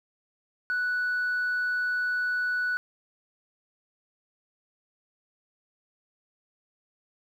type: tone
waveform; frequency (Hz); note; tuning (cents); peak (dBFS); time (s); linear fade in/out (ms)
sine; 1480; F#6; 0; -23; 0.7-2.77; 0
effects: tanh soft clip ceiling -23 dBFS + 10-bit